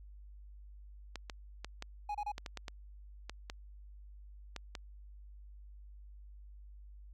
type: clicks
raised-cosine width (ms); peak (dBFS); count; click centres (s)
0.2; -24; 12; 1.157 / 1.298 / 1.646 / 1.824 / 2.381 / 2.462 / 2.573 / 2.682 / 3.296 / 3.499 / 4.563 / 4.752
type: tone bursts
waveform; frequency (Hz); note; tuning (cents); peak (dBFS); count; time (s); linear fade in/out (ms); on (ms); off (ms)
triangle; 830.6; G#5; 0; -33; 3; 2.09-2.319; 5; 57; 29
effects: added 50 Hz sine -50 dBFS peak until 7.13 s